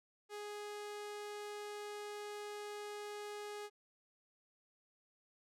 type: tone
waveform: sawtooth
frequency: 415.3 Hz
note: G#4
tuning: in tune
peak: -40 dBFS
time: 0.29-3.7 s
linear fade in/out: 50 ms
effects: low-pass 11000 Hz 12 dB/octave